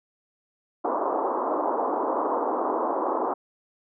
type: band-pass noise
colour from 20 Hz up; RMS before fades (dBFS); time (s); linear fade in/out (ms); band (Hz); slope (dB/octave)
white; -26; 0.84-3.34; 10; 270 to 1100; 48
effects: none